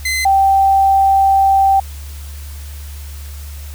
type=tone pair in turn; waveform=sawtooth / sine; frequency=2052 / 780.3 Hz; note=C7 / G5; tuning=-34 / -8 cents; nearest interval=octave + perfect fourth; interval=1674 cents; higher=first; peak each=-12 / -8 dBFS; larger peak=second; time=0.05-0.25 / 0.25-1.8 s; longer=second; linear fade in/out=5 ms; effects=added 72 Hz sine -27 dBFS peak until 3.74 s + white hiss -39 dBFS RMS until 3.74 s